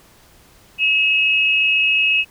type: tone pair together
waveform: sine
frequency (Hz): 2577 / 2849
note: E7 / F7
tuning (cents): -40 / +34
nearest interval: major second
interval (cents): 174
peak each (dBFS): -14 / -20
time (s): 0.78-2.25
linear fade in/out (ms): 50
effects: pink hiss -50 dBFS RMS until 2.3 s